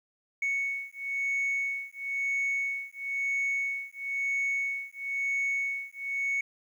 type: beating tone pair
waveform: sine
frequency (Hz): 2217 / 2218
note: C#7 / C#7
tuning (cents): 0 / 0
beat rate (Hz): 1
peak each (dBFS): -30 / -30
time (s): 0.42-6.41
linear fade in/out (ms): 5
effects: tanh soft clip ceiling -24 dBFS + 10-bit